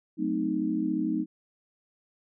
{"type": "chord", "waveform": "sine", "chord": "F# diminished seventh", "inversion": "none", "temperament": "equal with one note detuned", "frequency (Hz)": [185, 220, 257.7, 311.1], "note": ["F#3", "A3", "C4", "Eb4"], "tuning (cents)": [0, 0, -26, 0], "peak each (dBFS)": [-34, -32, -32, -28], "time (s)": [0.17, 1.26], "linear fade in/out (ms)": 50, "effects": []}